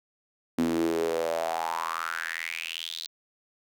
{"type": "tone with high-pass filter sweep", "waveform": "sawtooth", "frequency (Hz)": 82.5, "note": "E2", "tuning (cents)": 2, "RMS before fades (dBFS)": -30, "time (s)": [0.58, 3.07], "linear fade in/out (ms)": 5, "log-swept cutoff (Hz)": [250, 4200], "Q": 6.4, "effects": []}